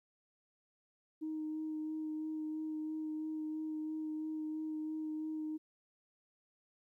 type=tone with vibrato; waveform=sine; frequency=311.1 Hz; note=D#4; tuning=in tune; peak=-36 dBFS; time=1.21-5.58 s; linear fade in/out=20 ms; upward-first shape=sine; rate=3 Hz; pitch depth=13 cents each way; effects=tanh soft clip ceiling -32 dBFS + 13-bit